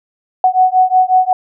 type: beating tone pair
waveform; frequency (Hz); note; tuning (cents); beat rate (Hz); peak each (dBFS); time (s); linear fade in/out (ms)
sine; 740 / 745.5; F#5 / F#5; 0 / +13; 5.5; -11; 0.44-1.33; 2
effects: none